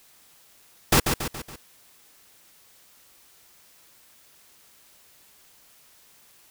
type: noise with echo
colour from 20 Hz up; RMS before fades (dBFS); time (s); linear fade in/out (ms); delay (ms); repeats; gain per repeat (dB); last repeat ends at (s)
pink; -17; 0.92-1; 5; 140; 4; -6; 1.56
effects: white hiss -56 dBFS RMS until 6.5 s